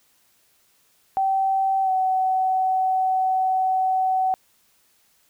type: tone with pitch glide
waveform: sine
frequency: 772 to 753.5 Hz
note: G5 to F#5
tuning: -27 to +31 cents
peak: -18 dBFS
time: 1.17-4.34 s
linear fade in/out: 0 ms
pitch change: -42 cents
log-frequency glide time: 1.83-1.9 s
effects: white hiss -62 dBFS RMS until 5.29 s